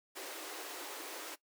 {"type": "high-pass noise", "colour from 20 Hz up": "pink", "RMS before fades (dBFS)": -45, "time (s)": [0.15, 1.36], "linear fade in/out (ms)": 20, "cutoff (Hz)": 290, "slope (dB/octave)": 96, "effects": ["noise-tail reverb RT60 0.1 s tail -18 dB re dry"]}